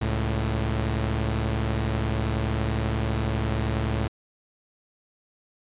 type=tone pair together; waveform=sawtooth; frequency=69.3 / 110 Hz; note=C#2 / A2; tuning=0 / 0 cents; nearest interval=minor sixth; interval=800 cents; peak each=-23 / -22 dBFS; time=0.01-4.08 s; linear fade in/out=10 ms; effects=resampled to 8000 Hz